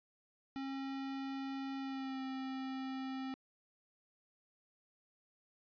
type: tone with pitch glide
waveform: square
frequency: 270.5 to 264 Hz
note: C#4 to C4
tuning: -42 to +16 cents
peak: -40 dBFS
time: 0.56-3.34 s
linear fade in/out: 0 ms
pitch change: -42 cents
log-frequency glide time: 1.8-2.22 s
effects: resampled to 11025 Hz